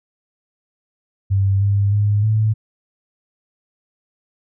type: tone with pitch steps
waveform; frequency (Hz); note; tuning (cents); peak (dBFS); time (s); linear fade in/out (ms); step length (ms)
sine; 97.8 / 100.4 / 103.4 / 108.7; G2 / G2 / G#2 / A2; -4 / +42 / -7 / -21; -13; 1.3-2.54; 20; 310
effects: none